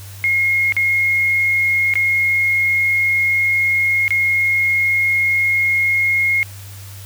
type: tone with dropouts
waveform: sine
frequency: 2151 Hz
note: C7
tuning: 47 cents sharp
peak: -13 dBFS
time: 0.24-6.43 s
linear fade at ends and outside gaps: 0 ms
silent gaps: 0.723-0.766 / 1.938-1.955 / 4.08-4.106 s
effects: added 98 Hz sine -33 dBFS peak until 7.05 s + white hiss -40 dBFS RMS until 7.05 s